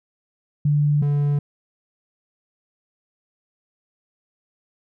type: tone pair in turn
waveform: sine / triangle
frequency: 146.83 / 144.56 Hz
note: D3 / D3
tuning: 0 / -27 cents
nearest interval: unison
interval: 27 cents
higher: first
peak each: -15 dBFS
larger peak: neither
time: 0.65-1.02 / 1.02-1.39 s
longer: neither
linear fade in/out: 5 ms
effects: none